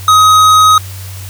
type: tone with hard clipping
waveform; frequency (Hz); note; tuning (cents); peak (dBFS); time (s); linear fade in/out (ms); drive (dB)
sine; 1261; D#6; +23; -5; 0.08-0.78; 2; 13
effects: added 95 Hz sine -24 dBFS peak until 1.29 s + white hiss -32 dBFS RMS until 1.29 s